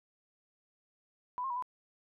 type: tone with pitch steps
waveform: sine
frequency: 993 / 1067 / 969 / 1003 Hz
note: B5 / C6 / B5 / B5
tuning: +9 / +34 / -33 / +26 cents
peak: -33 dBFS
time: 1.38-1.624 s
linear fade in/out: 0 ms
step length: 61 ms
effects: none